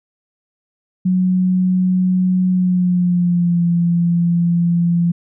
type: tone with pitch glide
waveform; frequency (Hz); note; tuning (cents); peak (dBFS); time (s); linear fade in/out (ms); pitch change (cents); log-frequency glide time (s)
sine; 183.9 to 171.58; F#3 to F3; -10 to -30; -12; 1.05-5.12; 10; -120; 2.49-3.64
effects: none